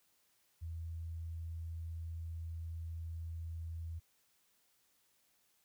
sine tone, 82.4 Hz, E2, in tune, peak -40 dBFS, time 0.61-4 s, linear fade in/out 20 ms, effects white hiss -74 dBFS RMS until 5.64 s

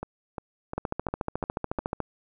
two click trains, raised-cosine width 1 ms, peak -19 / -14 dBFS, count 6 / 18, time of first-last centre 0.03-1.791 / 0.78-2.003 s, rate 2.84 / 13.9 Hz, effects none

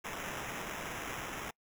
blue noise with sample-and-hold, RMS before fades -41 dBFS, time 0.04-1.51 s, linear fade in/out 10 ms, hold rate 4410 Hz, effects noise-tail reverb RT60 0.1 s tail -26 dB re dry

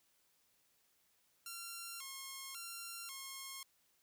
5% pulse tone with vibrato, 1217 Hz, D#6, 39 cents flat, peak -34 dBFS, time 1.46-3.63 s, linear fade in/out 2 ms, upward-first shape square, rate 0.92 Hz, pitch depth 210 cents each way, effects white hiss -75 dBFS RMS until 4.02 s

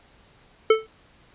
square tone with exponential decay, 440.2 Hz, A4, 1 cent sharp, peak -11 dBFS, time 0.7-0.87 s, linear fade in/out 5 ms, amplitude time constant 35 ms, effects pink hiss -56 dBFS RMS until 1.34 s + resampled to 8000 Hz

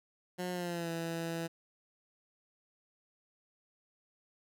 15% pulse tone with pitch glide, 180.2 to 166.2 Hz, F#3 to E3, -45 to +15 cents, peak -29 dBFS, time 0.38-1.48 s, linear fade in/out 20 ms, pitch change -140 cents, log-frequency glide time 0.52-0.9 s, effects none

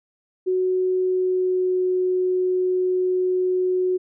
sine tone with pitch glide, 370 to 367.4 Hz, F#4 to F#4, 0 to -12 cents, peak -18 dBFS, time 0.46-3.98 s, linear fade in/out 20 ms, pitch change -12 cents, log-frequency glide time 1-1.83 s, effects none

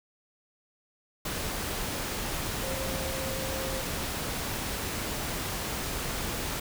sine tone in noise, 531 Hz, C5, 25 cents sharp, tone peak -36 dBFS, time 2.63-3.81 s, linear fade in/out 5 ms, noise pink, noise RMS -33 dBFS, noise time 1.25-6.6 s, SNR -6 dB, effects none

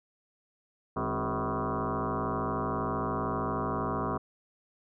sine tone with frequency modulation, 420 Hz, G#4, 19 cents sharp, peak -28 dBFS, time 0.96-4.18 s, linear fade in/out 10 ms, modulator 113 Hz, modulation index 7.4, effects none

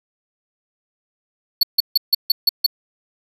square tone bursts, 4430 Hz, C#8, 2 cents flat, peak -11 dBFS, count 7, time 1.61-2.664 s, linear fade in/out 5 ms, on 22 ms, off 150 ms, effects none

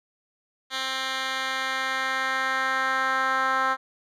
10% pulse tone with band-pass filter sweep, 263.6 Hz, C4, 13 cents sharp, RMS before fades -26 dBFS, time 0.7-3.77 s, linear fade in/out 50 ms, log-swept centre 3100 to 1300 Hz, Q 1.8, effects none

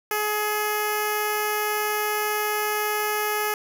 5% pulse tone with notch filter, 421.8 Hz, G#4, 27 cents sharp, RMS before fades -25 dBFS, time 0.11-3.54 s, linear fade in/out 2 ms, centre 3900 Hz, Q 0.58, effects none

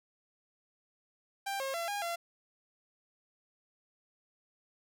sawtooth tone with pitch steps, 790 / 539 / 677 / 814 / 683 Hz, G5 / C#5 / E5 / G#5 / F5, +13 / -49 / +46 / -35 / -39 cents, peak -30 dBFS, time 1.46-2.16 s, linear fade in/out 10 ms, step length 140 ms, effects none

